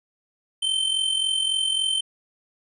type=tone with amplitude modulation; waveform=square; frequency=3100 Hz; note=G7; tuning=20 cents flat; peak=-19 dBFS; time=0.62-2.01 s; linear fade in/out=10 ms; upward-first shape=sine; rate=43.6 Hz; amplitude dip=60%; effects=resampled to 24000 Hz